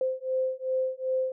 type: beating tone pair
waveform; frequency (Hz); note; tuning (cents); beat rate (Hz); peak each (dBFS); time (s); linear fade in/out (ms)
sine; 518 / 520.6; C5 / C5; -17 / -9; 2.6; -29; 0.01-1.32; 2
effects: none